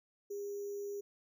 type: tone with sample-and-hold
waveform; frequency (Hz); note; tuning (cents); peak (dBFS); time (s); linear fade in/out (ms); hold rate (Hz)
sine; 404.6; G#4; -45; -38; 0.3-1.01; 10; 6300
effects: none